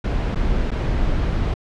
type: noise with dropouts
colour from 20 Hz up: brown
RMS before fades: -20 dBFS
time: 0.04-1.54 s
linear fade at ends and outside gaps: 5 ms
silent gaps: 0.348-0.356 / 0.707-0.715 s
effects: low-pass 4000 Hz 12 dB/octave